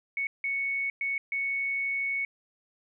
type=tone bursts at uneven times; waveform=sine; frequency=2217 Hz; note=C#7; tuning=in tune; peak=-27 dBFS; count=4; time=0.17-0.27 / 0.44-0.9 / 1.01-1.18 / 1.32-2.25 s; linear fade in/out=2 ms; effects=none